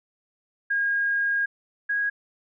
sine tone pair in turn, 1628 / 1647.9 Hz, G#6 / G#6, -35 / -14 cents, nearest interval unison, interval 21 cents, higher second, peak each -21 / -22 dBFS, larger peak first, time 0.7-1.46 / 1.89-2.1 s, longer first, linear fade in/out 10 ms, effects none

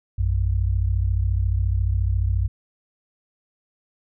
sine tone pair together, 58.7 / 93 Hz, A#1 / F#2, +13 / +9 cents, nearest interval minor sixth, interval 796 cents, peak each -21 dBFS, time 0.18-2.48 s, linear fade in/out 10 ms, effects none

